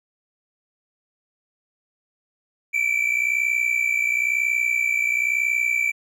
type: tone pair together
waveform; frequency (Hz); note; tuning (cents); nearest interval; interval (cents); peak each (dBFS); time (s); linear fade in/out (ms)
triangle; 2300 / 2361; D7 / D7; -37 / +9; unison; 46; -20 / -21; 2.73-5.92; 20
effects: none